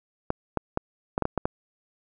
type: clicks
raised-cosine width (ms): 1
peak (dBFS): -10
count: 8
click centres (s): 0.304 / 0.573 / 0.774 / 1.179 / 1.223 / 1.254 / 1.377 / 1.455
effects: none